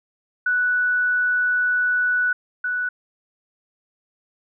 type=tone pair in turn; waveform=sine; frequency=1480 / 1480 Hz; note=F#6 / F#6; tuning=0 / 0 cents; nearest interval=unison; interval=0 cents; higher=neither; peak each=-17 / -21 dBFS; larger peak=first; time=0.46-2.33 / 2.64-2.89 s; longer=first; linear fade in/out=5 ms; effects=none